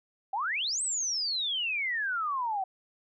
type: exponential two-way sweep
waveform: sine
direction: up then down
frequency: 740 to 8372 to 740 Hz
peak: -28 dBFS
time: 0.33-2.64 s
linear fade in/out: 5 ms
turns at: 0.82 s
effects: none